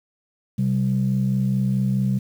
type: tone pair together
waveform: sine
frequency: 129.81 / 194.5 Hz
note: C3 / G3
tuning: -13 / -13 cents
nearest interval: perfect fifth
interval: 700 cents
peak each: -20 dBFS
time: 0.58-2.19 s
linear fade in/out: 10 ms
effects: tanh soft clip ceiling -12 dBFS + 8-bit